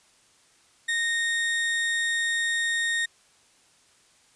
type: tone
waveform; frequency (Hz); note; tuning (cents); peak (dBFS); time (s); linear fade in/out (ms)
35% pulse; 1851; A#6; -13; -22; 0.88-3.06; 10
effects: white hiss -60 dBFS RMS until 4.35 s + resampled to 22050 Hz